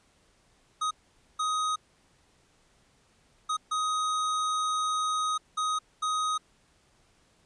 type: tone bursts at uneven times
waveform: square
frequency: 1254 Hz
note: D#6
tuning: 13 cents sharp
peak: -27 dBFS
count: 6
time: 0.81-0.91 / 1.39-1.76 / 3.49-3.57 / 3.71-5.38 / 5.57-5.79 / 6.02-6.38 s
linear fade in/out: 10 ms
effects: pink hiss -65 dBFS RMS until 7.45 s + resampled to 22050 Hz